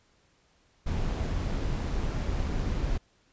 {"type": "noise with amplitude modulation", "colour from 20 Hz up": "brown", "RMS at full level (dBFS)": -28, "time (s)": [0.86, 2.98], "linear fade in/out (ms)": 10, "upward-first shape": "sine", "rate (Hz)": 157, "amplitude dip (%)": 25, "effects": ["pink hiss -66 dBFS RMS until 3.32 s", "resampled to 16000 Hz"]}